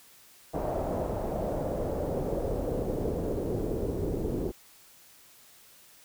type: noise with low-pass filter sweep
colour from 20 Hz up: pink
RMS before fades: -31 dBFS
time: 0.53-4.52 s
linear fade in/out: 20 ms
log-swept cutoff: 680 to 390 Hz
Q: 3
effects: white hiss -56 dBFS RMS until 6.04 s